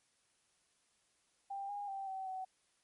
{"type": "tone with pitch steps", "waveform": "sine", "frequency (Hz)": [791, 815, 781, 765, 754], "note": ["G5", "G#5", "G5", "G5", "F#5"], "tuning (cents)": [15, -33, -7, -42, 32], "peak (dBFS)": -39, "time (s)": [1.5, 2.45], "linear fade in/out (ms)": 10, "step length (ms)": 190, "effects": ["white hiss -75 dBFS RMS until 2.83 s", "MP3 48 kbps"]}